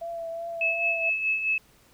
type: tone with vibrato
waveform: sine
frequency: 670 Hz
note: E5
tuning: 28 cents sharp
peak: -31 dBFS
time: 0.01-1.1 s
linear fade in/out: 10 ms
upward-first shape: triangle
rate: 2.7 Hz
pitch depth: 27 cents each way
type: tone with tremolo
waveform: sine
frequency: 2598 Hz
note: E7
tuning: 26 cents flat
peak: -21 dBFS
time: 0.61-1.58 s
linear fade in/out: 2 ms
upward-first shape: sine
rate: 4.7 Hz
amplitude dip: 55%
effects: pink hiss -59 dBFS RMS until 1.93 s